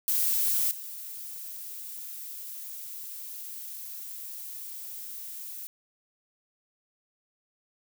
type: noise with level steps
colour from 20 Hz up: violet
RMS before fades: -26 / -40 dBFS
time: 0.08-5.67 s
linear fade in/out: 0 ms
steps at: 0.71 s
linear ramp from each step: 2 ms
effects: none